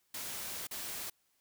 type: noise with dropouts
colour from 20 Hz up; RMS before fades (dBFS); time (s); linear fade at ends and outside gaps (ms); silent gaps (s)
white; -41; 0.14-1.1; 5; 0.671-0.71
effects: white hiss -75 dBFS RMS until 1.4 s